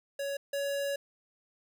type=tone pair in turn; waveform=square; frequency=559 / 561.7 Hz; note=C#5 / C#5; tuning=+14 / +23 cents; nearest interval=unison; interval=9 cents; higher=second; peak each=-33 / -31 dBFS; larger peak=second; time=0.19-0.37 / 0.53-0.96 s; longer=second; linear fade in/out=5 ms; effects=none